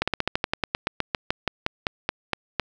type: slowing click train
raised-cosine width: 0.3 ms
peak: -6 dBFS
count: 20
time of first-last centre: 0.02-2.597 s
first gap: 56 ms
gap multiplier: 1.09
effects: none